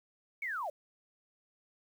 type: linear sweep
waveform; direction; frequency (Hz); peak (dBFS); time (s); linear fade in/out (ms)
sine; down; 2280 to 540; -34; 0.42-0.7; 5
effects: 10-bit